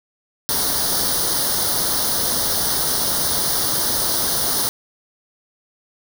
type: noise with comb filter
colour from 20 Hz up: white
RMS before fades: -20 dBFS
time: 0.49-4.69 s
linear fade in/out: 0 ms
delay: 0.2 ms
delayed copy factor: +0.85
effects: none